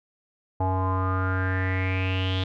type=tone with low-pass filter sweep; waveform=square; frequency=93.7 Hz; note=F#2; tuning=22 cents sharp; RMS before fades=-25 dBFS; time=0.6-2.44 s; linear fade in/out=5 ms; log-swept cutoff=820 to 3500 Hz; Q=7.1; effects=none